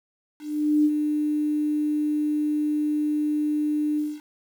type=tone with ADSR envelope; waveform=sine; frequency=300 Hz; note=D4; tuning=37 cents sharp; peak=-15 dBFS; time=0.39-4.21 s; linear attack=460 ms; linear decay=46 ms; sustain=-6 dB; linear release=230 ms; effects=8-bit